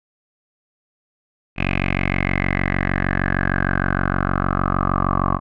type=tone with low-pass filter sweep; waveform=10% pulse; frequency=46.49 Hz; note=F#1; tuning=9 cents sharp; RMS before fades=-20 dBFS; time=1.56-5.4 s; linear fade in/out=50 ms; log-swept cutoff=2500 to 1100 Hz; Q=7.5; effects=none